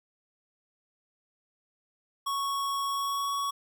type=tone with pitch glide; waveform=square; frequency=1108.7 to 1120.3 Hz; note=C#6 to C#6; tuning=0 to +18 cents; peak=-29 dBFS; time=2.26-3.51 s; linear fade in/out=10 ms; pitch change=+18 cents; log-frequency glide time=2.87-3.32 s; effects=none